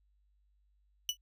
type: tone with exponential decay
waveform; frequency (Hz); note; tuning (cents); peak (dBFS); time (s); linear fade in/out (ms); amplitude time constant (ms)
30% pulse; 2960; F#7; 0; -23; 1.09-1.17; 1; 16
effects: added 50 Hz sine -68 dBFS peak until 1.21 s